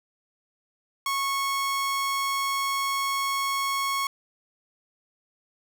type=tone; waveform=sawtooth; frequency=1100 Hz; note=C#6; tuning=14 cents flat; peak=-21 dBFS; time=1.06-4.07 s; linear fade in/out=2 ms; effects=none